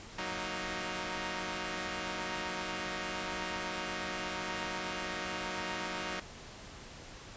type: chord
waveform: 5% pulse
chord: D# minor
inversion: first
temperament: equal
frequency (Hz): 185 / 233.1 / 311.1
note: F#3 / A#3 / D#4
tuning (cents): 0 / 0 / 0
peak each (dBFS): -28 / -32 / -28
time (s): 0.18-6.2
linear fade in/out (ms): 5
effects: pink hiss -49 dBFS RMS until 7.36 s + resampled to 16000 Hz